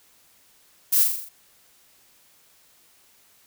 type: noise with echo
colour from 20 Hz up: violet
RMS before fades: -19 dBFS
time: 0.92-1.04 s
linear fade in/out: 10 ms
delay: 42 ms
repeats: 6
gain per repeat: -4 dB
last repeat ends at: 1.292 s
effects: white hiss -58 dBFS RMS until 3.46 s